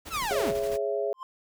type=noise with tremolo; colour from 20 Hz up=pink; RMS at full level=-40 dBFS; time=0.05-0.78 s; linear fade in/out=20 ms; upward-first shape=square; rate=12 Hz; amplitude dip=40%
type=linear sweep; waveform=sawtooth; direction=down; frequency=1396.9 to 57.3 Hz; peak=-24 dBFS; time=0.1-0.54 s; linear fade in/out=50 ms
type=chord; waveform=sine; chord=C# minor; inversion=second; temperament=just; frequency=415.8 / 554.4 / 665.2 Hz; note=G#4 / C#5 / E5; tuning=+2 / 0 / +16 cents; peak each=-29 / -31 / -31 dBFS; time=0.31-1.13 s; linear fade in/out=0 ms
type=tone with exponential growth; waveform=triangle; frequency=1046.5 Hz; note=C6; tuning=in tune; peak=-30 dBFS; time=1.14-1.23 s; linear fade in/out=1 ms; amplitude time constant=19 ms
effects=none